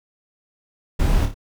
brown noise with echo, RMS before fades -18 dBFS, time 0.99-1.26 s, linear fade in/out 10 ms, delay 28 ms, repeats 3, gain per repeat -6 dB, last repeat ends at 1.344 s, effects none

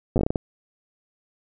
slowing click train, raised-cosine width 2 ms, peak -9 dBFS, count 9, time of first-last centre 0.16-0.358 s, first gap 8 ms, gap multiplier 1.31, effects none

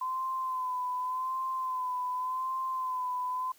sine tone with vibrato, 1022 Hz, C6, 41 cents flat, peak -30 dBFS, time 0.01-3.52 s, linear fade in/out 5 ms, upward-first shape sine, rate 0.87 Hz, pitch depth 40 cents each way, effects white hiss -61 dBFS RMS until 3.58 s

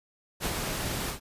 pink noise with ADSR envelope, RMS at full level -29 dBFS, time 0.4-1.2 s, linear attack 47 ms, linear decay 64 ms, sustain -3 dB, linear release 110 ms, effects resampled to 32000 Hz

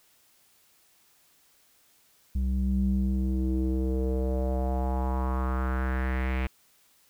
square tone with low-pass filter sweep, 64.6 Hz, C2, 21 cents flat, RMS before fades -27 dBFS, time 2.35-6.47 s, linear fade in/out 5 ms, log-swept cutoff 140 to 2400 Hz, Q 3.6, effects white hiss -63 dBFS RMS until 7.09 s

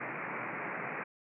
white band-pass noise, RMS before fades -39 dBFS, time 0-1.04 s, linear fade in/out 10 ms, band 120 to 2400 Hz, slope 96 dB/octave, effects none

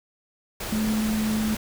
sine tone in noise, 216.8 Hz, A3, 25 cents flat, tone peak -22 dBFS, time 0.72-1.55 s, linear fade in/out 5 ms, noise pink, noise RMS -32 dBFS, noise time 0.6-1.57 s, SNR +7 dB, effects none

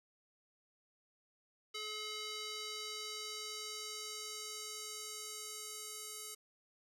square tone with band-pass filter sweep, 427.6 Hz, A4, 49 cents flat, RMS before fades -45 dBFS, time 1.74-6.35 s, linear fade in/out 10 ms, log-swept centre 3900 to 9000 Hz, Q 1.3, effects none

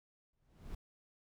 brown noise with exponential growth, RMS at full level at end -43 dBFS, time 0.33-0.75 s, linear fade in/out 5 ms, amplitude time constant 90 ms, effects none

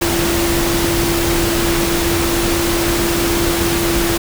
sine tone in noise, 339.7 Hz, F4, 48 cents flat, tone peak -17 dBFS, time 0.01-4.18 s, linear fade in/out 10 ms, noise pink, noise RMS -18 dBFS, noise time 0.01-4.18 s, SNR -2 dB, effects none

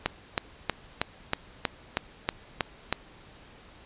click train, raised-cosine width 0.3 ms, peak -8 dBFS, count 10, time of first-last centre 0.06-2.926 s, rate 3.14 Hz, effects pink hiss -52 dBFS RMS until 3.85 s + resampled to 8000 Hz

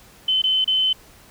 sine tone with dropouts, 3054 Hz, G7, 46 cents flat, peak -16 dBFS, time 0.28-0.93 s, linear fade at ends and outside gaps 5 ms, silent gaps 0.419-0.438 / 0.645-0.676 s, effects pink hiss -49 dBFS RMS until 1.3 s

